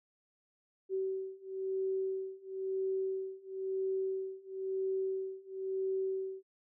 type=beating tone pair; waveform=sine; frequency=381.4 / 382.39 Hz; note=G4 / G4; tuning=-47 / -43 cents; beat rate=0.99 Hz; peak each=-37 / -36 dBFS; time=0.89-6.43 s; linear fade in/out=50 ms; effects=none